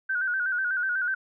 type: tone with vibrato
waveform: sine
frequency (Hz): 1500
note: F#6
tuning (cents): +23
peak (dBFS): -24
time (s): 0.09-1.15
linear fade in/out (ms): 10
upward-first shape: square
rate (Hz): 8.1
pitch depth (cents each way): 58
effects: none